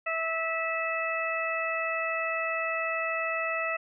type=harmonic tone; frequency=653 Hz; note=E5; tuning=17 cents flat; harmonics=1 / 2 / 3 / 4; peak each=-33 / -33 / -33 / -33 dBFS; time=0.06-3.77 s; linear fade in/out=10 ms; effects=none